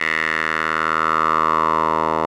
10% pulse tone with band-pass filter sweep, 79.6 Hz, D#2, 40 cents sharp, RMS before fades -19 dBFS, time 0-2.26 s, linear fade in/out 10 ms, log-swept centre 2000 to 840 Hz, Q 4.5, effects none

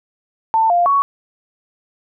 sine tone with pitch steps, 892 / 699 / 1117 Hz, A5 / F5 / C#6, +23 / +1 / +13 cents, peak -11 dBFS, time 0.54-1.02 s, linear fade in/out 0 ms, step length 160 ms, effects none

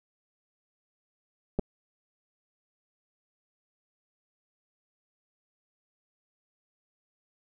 clicks, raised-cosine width 2 ms, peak -15 dBFS, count 2, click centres 1.589 / 1.594 s, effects none

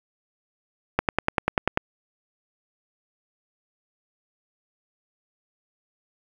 click train, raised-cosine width 0.5 ms, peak -4 dBFS, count 9, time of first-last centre 0.99-1.774 s, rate 10.2 Hz, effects 7-bit

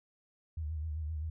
sine tone with vibrato, 77.78 Hz, D#2, in tune, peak -34 dBFS, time 0.57-1.3 s, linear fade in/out 5 ms, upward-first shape sine, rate 7.7 Hz, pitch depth 75 cents each way, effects none

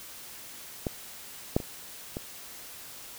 clicks, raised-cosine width 2 ms, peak -15 / -9 / -24 / -20 dBFS, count 4, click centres 0.868 / 1.565 / 1.602 / 2.169 s, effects white hiss -45 dBFS RMS until 3.18 s

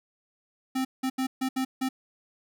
square tone bursts at uneven times, 261.6 Hz, C4, in tune, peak -26 dBFS, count 6, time 0.75-0.85 / 1.03-1.1 / 1.18-1.27 / 1.41-1.49 / 1.56-1.65 / 1.81-1.89 s, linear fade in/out 10 ms, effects 11-bit

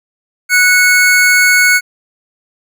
square tone pair together, 1474.3 / 2200 Hz, F#6 / C#7, -7 / -14 cents, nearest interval perfect fifth, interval 693 cents, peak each -10 dBFS, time 0.49-1.81 s, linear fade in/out 50 ms, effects none

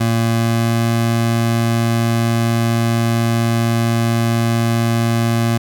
25% pulse tone with pitch glide, 114.8 to 115.67 Hz, A#2 to A#2, -26 to -13 cents, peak -10 dBFS, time 0-5.58 s, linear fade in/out 10 ms, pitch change +13 cents, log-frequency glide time 0.24-0.85 s, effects 8-bit

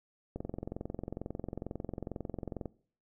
click train, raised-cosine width 2 ms, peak -24 dBFS, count 52, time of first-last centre 0.36-2.657 s, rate 22.2 Hz, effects noise-tail reverb RT60 0.5 s tail -21 dB re dry

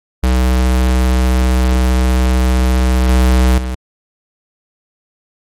square tone with level steps, 63.2 Hz, B1, 41 cents sharp, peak -10 / -8 / -18 dBFS, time 0.23-3.75 s, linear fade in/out 5 ms, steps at 3.09 / 3.58 s, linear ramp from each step 2 ms, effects MP3 64 kbps

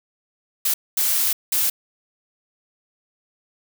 blue noise bursts at uneven times, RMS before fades -20 dBFS, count 3, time 0.65-0.74 / 0.97-1.33 / 1.52-1.7 s, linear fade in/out 5 ms, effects none

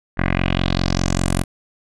10% pulse tone with low-pass filter sweep, 45.02 Hz, F#1, 47 cents flat, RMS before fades -19 dBFS, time 0.17-1.44 s, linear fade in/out 20 ms, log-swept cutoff 1800 to 11000 Hz, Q 3.2, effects none

